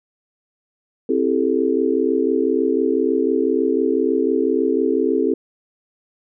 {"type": "chord", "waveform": "sine", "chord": "A minor seventh", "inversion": "first", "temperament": "just", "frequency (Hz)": [264, 330, 396, 440], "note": ["C4", "E4", "G4", "A4"], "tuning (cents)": [16, 2, 18, 0], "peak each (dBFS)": -21, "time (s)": [1.09, 5.34], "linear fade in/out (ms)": 5, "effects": []}